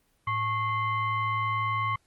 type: tone with frequency modulation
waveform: sine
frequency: 1096 Hz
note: C#6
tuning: 20 cents flat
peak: -25 dBFS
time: 0.27-1.96 s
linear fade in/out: 5 ms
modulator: 985 Hz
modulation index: 0.87
effects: pink hiss -69 dBFS RMS until 2.06 s + Opus 24 kbps